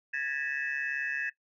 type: tone cluster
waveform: sine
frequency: 1658 / 1796 / 1939 / 2600 Hz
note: G#6 / A6 / B6 / E7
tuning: -3 / +35 / -32 / -24 cents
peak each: -33 / -35 / -40 / -38 dBFS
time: 0.13-1.3 s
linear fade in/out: 10 ms
effects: noise-tail reverb RT60 0.1 s tail -17 dB re dry + tanh soft clip ceiling -22 dBFS